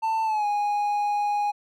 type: tone with pitch glide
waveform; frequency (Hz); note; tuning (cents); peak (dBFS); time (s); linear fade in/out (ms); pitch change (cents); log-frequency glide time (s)
triangle; 890 to 825.6; A5 to G#5; +20 to -10; -20; 0.02-1.52; 20; -130; 0.24-0.46
effects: none